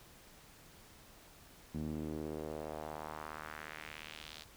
sawtooth tone with band-pass filter sweep, 77 Hz, D#2, 17 cents flat, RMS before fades -44 dBFS, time 1.74-4.44 s, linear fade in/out 10 ms, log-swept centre 210 to 4200 Hz, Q 1.9, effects pink hiss -59 dBFS RMS until 4.56 s

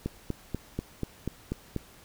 click train, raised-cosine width 3 ms, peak -17 dBFS, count 8, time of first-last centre 0.06-1.763 s, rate 4.11 Hz, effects pink hiss -54 dBFS RMS until 2.04 s

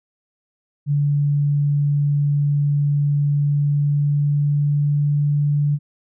sine tone with pitch glide, 144.5 to 145.76 Hz, D3 to D3, -28 to -13 cents, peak -15 dBFS, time 0.86-5.79 s, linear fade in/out 50 ms, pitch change +15 cents, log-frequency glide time 3.34-5.16 s, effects none

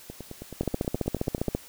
two click trains, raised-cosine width 2 ms, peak -12 / -24 dBFS, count 15 / 14, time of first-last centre 0.61-1.55 / 0.1-1.487 s, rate 14.9 / 9.37 Hz, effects white hiss -49 dBFS RMS until 1.68 s

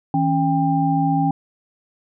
sine tone cluster, 160.5 / 274.8 / 795 Hz, E3 / C#4 / G5, -46 / -15 / +24 cents, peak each -20 dBFS, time 0.14-1.31 s, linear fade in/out 2 ms, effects none

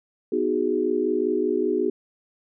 sine chord, G# minor seventh, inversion first, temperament equal with one note detuned, 248.9 / 311.1 / 370 / 415.3 Hz, B3 / D#4 / F#4 / G#4, +14 / 0 / 0 / 0 cents, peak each -29 / -27 / -24 / -25 dBFS, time 0.32-1.9 s, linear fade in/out 5 ms, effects none

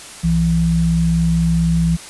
sine tone pair together, 62.25 / 166.5 Hz, B1 / E3, +14 / +18 cents, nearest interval octave + perfect fourth, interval 1704 cents, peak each -20 / -13 dBFS, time 0.23-1.97 s, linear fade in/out 20 ms, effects white hiss -35 dBFS RMS until 2.09 s + resampled to 24000 Hz

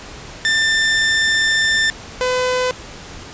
sawtooth tone pair in turn, 1785 / 504.8 Hz, A6 / B4, +24 / +38 cents, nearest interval octave + minor seventh, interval 2186 cents, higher first, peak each -10 / -12 dBFS, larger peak first, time 0.45-1.9 / 2.21-2.71 s, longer first, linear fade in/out 0 ms, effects pink hiss -35 dBFS RMS until 3.33 s + resampled to 16000 Hz

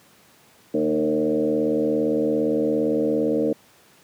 sine tone with frequency modulation, 383.4 Hz, G4, 38 cents flat, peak -18 dBFS, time 0.74-3.53 s, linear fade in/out 5 ms, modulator 77.5 Hz, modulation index 2.2, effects pink hiss -54 dBFS RMS until 4.03 s + high-pass 150 Hz 12 dB/octave

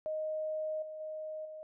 sine tone with level steps, 622.3 Hz, D#5, in tune, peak -33 / -41 / -38 / -43 dBFS, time 0.06-1.63 s, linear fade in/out 0 ms, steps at 0.82 / 1 / 1.45 s, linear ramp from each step 5 ms, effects none

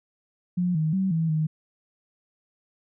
sine tone with pitch steps, 178.6 / 156.8 / 190.7 / 162.5 / 156 Hz, F3 / D#3 / G3 / E3 / D#3, +39 / +14 / -47 / -24 / +5 cents, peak -21 dBFS, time 0.57-1.47 s, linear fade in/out 10 ms, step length 180 ms, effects none

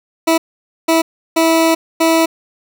20% pulse tone bursts at uneven times, 326.5 Hz, E4, 17 cents flat, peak -5 dBFS, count 4, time 0.27-0.38 / 0.88-1.02 / 1.36-1.75 / 2-2.26 s, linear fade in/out 10 ms, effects none

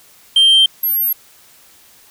sine tone pair in turn, 3149 / 12596 Hz, G7 / G9, +7 / +7 cents, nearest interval 2 octaves, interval 2400 cents, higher second, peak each -4 / -13 dBFS, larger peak first, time 0.36-0.66 / 0.83-1.13 s, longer neither, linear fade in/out 5 ms, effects tanh soft clip ceiling -6 dBFS + white hiss -47 dBFS RMS until 2.1 s

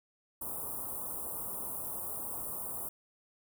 white band-stop noise, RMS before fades -39 dBFS, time 0.41-2.89 s, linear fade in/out 5 ms, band 1200 to 9000 Hz, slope 48 dB/octave, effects none

